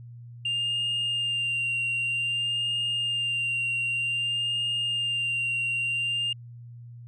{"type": "tone with vibrato", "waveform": "sine", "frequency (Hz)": 2794, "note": "F7", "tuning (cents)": 0, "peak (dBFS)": -23, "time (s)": [0.45, 6.33], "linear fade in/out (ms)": 5, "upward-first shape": "sine", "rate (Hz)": 0.53, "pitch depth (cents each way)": 22, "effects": ["tanh soft clip ceiling -23 dBFS", "added 119 Hz sine -41 dBFS peak until 7.07 s"]}